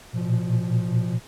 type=tone cluster; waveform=triangle; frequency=113.6 / 118.3 / 123.1 / 174.5 Hz; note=A#2 / A#2 / B2 / F3; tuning=-44 / +26 / -5 / -1 cents; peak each=-24 dBFS; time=0.13-1.2 s; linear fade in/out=50 ms; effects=pink hiss -47 dBFS RMS until 1.27 s + low-pass 11000 Hz 12 dB/octave